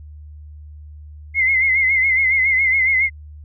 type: tone with vibrato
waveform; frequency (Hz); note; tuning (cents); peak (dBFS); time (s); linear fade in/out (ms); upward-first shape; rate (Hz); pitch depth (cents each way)
sine; 2100; C7; +6; -13; 1.34-3.1; 50; sine; 7.2; 64
effects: added 75 Hz sine -35 dBFS peak until 3.44 s